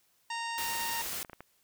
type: harmonic tone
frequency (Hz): 926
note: A#5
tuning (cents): -12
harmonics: 1 / 2 / 3 / 4 / 5 / 6 / 7 / 8 / 9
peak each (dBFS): -36 / -40 / -42 / -47 / -47 / -47 / -54 / -55 / -50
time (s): 0.3-1.02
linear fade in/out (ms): 5
type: noise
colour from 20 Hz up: white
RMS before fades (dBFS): -37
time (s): 0.58-1.23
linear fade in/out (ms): 0
type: clicks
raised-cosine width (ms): 0.5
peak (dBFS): -29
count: 6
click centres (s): 1.061 / 1.131 / 1.248 / 1.297 / 1.332 / 1.406
effects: white hiss -70 dBFS RMS until 1.63 s